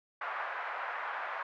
white band-pass noise, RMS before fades -38 dBFS, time 0.21-1.43 s, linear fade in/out 5 ms, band 680 to 1700 Hz, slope 24 dB/octave, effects none

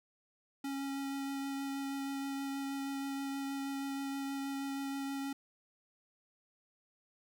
square tone with vibrato, 275.1 Hz, C#4, 13 cents flat, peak -37 dBFS, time 0.64-5.33 s, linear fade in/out 5 ms, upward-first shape triangle, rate 6.3 Hz, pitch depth 11 cents each way, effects none

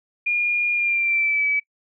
sine tone with pitch glide, 2422 to 2291 Hz, D#7 to D7, -47 to -44 cents, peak -18 dBFS, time 0.26-1.6 s, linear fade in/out 10 ms, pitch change -97 cents, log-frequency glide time 0.73-1.46 s, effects noise-tail reverb RT60 0.1 s tail -21 dB re dry

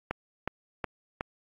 click train, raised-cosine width 0.5 ms, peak -15 dBFS, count 4, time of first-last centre 0.11-1.209 s, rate 2.73 Hz, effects AAC 48 kbps

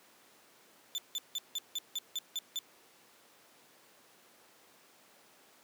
35% pulse tone bursts, 3520 Hz, A7, in tune, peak -31 dBFS, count 9, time 0.95-2.589 s, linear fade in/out 0 ms, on 31 ms, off 170 ms, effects pink hiss -61 dBFS RMS until 5.63 s + high-pass 300 Hz 12 dB/octave

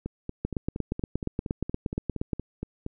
two click trains, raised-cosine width 3 ms, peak -14 / -19 dBFS, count 17 / 13, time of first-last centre 0.45-2.332 / 0.06-2.864 s, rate 8.5 / 4.28 Hz, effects none

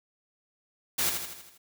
white noise with echo, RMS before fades -27 dBFS, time 0.98-1.1 s, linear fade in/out 10 ms, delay 80 ms, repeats 6, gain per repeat -5 dB, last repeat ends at 1.58 s, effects none

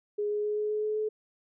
sine tone with pitch steps, 415.3 / 417.7 / 420.1 / 422.6 / 425 / 427.5 / 429.9 Hz, G#4 / G#4 / G#4 / G#4 / G#4 / A4 / A4, 0 / +10 / +20 / +30 / +40 / -50 / -40 cents, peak -27 dBFS, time 0.18-1.09 s, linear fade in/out 10 ms, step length 130 ms, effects none

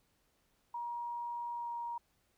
sine tone with pitch glide, 950 to 944 Hz, A#5 to A#5, +33 to +22 cents, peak -37 dBFS, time 0.74-1.98 s, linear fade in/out 5 ms, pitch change -11 cents, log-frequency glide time 1.53-1.72 s, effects pink hiss -75 dBFS RMS until 2.37 s

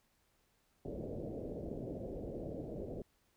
white low-pass noise, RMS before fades -43 dBFS, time 0.85-3.02 s, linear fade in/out 2 ms, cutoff 590 Hz, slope 48 dB/octave, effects pink hiss -75 dBFS RMS until 3.36 s

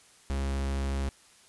45% pulse tone, 68.2 Hz, C#2, 28 cents flat, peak -28 dBFS, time 0.3-1.09 s, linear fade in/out 0 ms, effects white hiss -58 dBFS RMS until 1.48 s + resampled to 24000 Hz

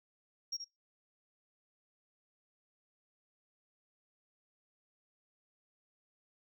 sine tone with echo, 5588 Hz, F8, in tune, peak -33 dBFS, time 0.52-0.57 s, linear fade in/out 10 ms, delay 76 ms, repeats 1, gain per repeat -8 dB, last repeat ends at 0.646 s, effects noise-tail reverb RT60 0.2 s tail -22 dB re dry + tanh soft clip ceiling -33 dBFS

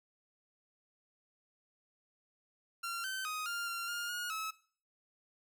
sawtooth tone with pitch steps, 1376 / 1540 / 1252 / 1400 / 1380 / 1412 / 1439 / 1294 Hz, F6 / G6 / D#6 / F6 / F6 / F6 / F#6 / E6, -26 / -31 / +10 / +4 / -21 / +19 / -49 / -32 cents, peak -33 dBFS, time 2.83-4.51 s, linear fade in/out 10 ms, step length 210 ms, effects noise-tail reverb RT60 0.5 s tail -20 dB re dry

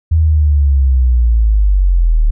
sine linear sweep, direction down, 81.6 to 36.71 Hz, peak -7 dBFS, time 0.11-2.31 s, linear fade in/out 10 ms, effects none

